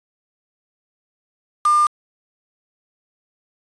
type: tone with quantisation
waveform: sine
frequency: 1200 Hz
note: D6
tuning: 37 cents sharp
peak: -12 dBFS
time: 1.65-1.87 s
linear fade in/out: 5 ms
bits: 4
effects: resampled to 22050 Hz